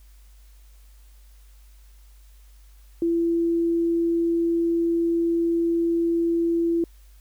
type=tone; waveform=sine; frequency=336.5 Hz; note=E4; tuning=36 cents sharp; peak=-19 dBFS; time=3.02-6.84 s; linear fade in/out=2 ms; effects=added 50 Hz sine -47 dBFS peak until 7.2 s + white hiss -61 dBFS RMS until 7.2 s